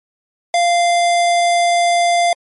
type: tone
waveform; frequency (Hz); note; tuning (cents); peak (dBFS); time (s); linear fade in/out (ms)
square; 694; F5; -11; -12; 0.54-2.33; 2
effects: MP3 48 kbps